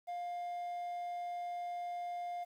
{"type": "tone with quantisation", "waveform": "triangle", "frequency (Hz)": 704, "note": "F5", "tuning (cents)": 14, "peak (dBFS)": -36, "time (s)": [0.07, 2.45], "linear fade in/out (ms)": 20, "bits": 11, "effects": []}